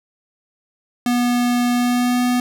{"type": "tone with pitch glide", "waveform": "square", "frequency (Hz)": [243.4, 246.8], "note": ["B3", "B3"], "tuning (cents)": [-25, -1], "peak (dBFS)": -16, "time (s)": [1.06, 2.4], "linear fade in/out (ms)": 2, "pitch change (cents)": 24, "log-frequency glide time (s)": [1.72, 2.21], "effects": []}